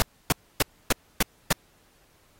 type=noise bursts; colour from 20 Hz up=pink; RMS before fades=-20 dBFS; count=6; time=0-1.526 s; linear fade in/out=0 ms; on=21 ms; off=280 ms; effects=pink hiss -62 dBFS RMS until 2.39 s + AAC 48 kbps